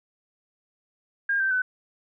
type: tone with pitch steps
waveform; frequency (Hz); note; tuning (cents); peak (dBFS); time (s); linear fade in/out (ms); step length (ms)
sine; 1614 / 1559.9 / 1507.7; G#6 / G6 / F#6; -50 / -9 / +32; -21; 1.29-1.62; 5; 110
effects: none